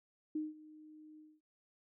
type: tone with ADSR envelope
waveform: sine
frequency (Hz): 308.1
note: D#4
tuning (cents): -17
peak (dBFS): -33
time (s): 0.35-1.41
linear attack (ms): 6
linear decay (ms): 180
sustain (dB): -20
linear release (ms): 230
effects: none